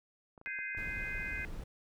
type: clicks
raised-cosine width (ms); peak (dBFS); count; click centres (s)
1; -40; 7; 0.378 / 0.414 / 0.473 / 0.589 / 0.749 / 0.787 / 0.828
type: chord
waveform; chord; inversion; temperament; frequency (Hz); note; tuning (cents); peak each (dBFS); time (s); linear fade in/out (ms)
sine; Ab major seventh; third; just; 1557.4 / 1661.2 / 2077 / 2492; G6 / Ab6 / C7 / Eb7; -12 / 0 / -13 / +2; -43 / -45 / -40 / -43; 0.46-1.45; 0
type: noise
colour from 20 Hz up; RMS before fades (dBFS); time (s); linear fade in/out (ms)
brown; -43; 0.77-1.64; 5
effects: none